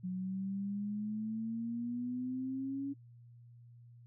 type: exponential sweep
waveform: sine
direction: up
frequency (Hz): 181.4 to 280.7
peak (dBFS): -35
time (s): 0.03-2.94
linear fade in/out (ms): 20
effects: noise-tail reverb RT60 0.1 s tail -23 dB re dry + added 119 Hz sine -54 dBFS peak until 4.06 s